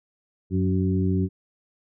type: harmonic tone with a mistuned harmonic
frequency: 94 Hz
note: F#2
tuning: 28 cents sharp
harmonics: 1 / 2 / 3 / 4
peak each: -23 / -24 / -28 / -30 dBFS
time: 0.5-1.29 s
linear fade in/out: 50 ms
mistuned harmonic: 2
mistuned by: -32 cents
effects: none